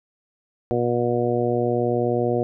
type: harmonic tone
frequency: 120.5 Hz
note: B2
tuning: 42 cents flat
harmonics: 1 / 2 / 3 / 4 / 5 / 6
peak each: -27 / -27 / -24 / -24 / -28 / -29 dBFS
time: 0.71-2.43 s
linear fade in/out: 0 ms
effects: none